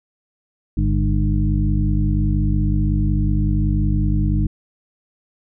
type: harmonic tone with a mistuned harmonic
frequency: 50.7 Hz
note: G#1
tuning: 41 cents flat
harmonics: 1 / 2 / 3 / 4 / 6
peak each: -18 / -21 / -23 / -24 / -26 dBFS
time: 0.77-4.47 s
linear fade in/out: 5 ms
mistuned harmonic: 3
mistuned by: -59 cents
effects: none